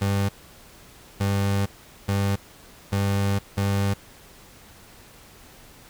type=tone bursts at uneven times; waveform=30% pulse; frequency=99.3 Hz; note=G2; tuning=23 cents sharp; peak=-18 dBFS; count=5; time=0.01-0.29 / 1.2-1.66 / 2.08-2.36 / 2.92-3.39 / 3.57-3.94 s; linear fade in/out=10 ms; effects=pink hiss -49 dBFS RMS until 5.89 s